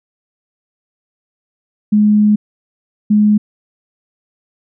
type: tone bursts at uneven times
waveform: sine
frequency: 210 Hz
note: G#3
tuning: 19 cents sharp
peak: -7 dBFS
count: 2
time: 1.92-2.36 / 3.1-3.38 s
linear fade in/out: 10 ms
effects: none